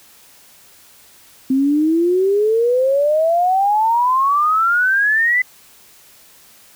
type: exponential sweep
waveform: sine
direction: up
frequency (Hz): 259.7 to 2024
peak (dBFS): -12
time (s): 1.5-5.42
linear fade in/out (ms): 5
effects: white hiss -47 dBFS RMS until 6.75 s